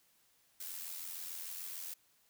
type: noise with amplitude modulation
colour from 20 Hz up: blue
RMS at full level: -42 dBFS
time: 0.6-1.94 s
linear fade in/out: 5 ms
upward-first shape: sine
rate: 86.7 Hz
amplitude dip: 50%
effects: white hiss -71 dBFS RMS until 2.29 s